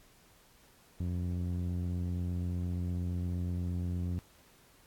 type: tone with low-pass filter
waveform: sawtooth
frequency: 88.5 Hz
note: F2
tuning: 23 cents sharp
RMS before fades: -34 dBFS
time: 1-4.19 s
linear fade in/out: 0 ms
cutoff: 220 Hz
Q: 1
effects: pink hiss -62 dBFS RMS until 4.86 s + AAC 64 kbps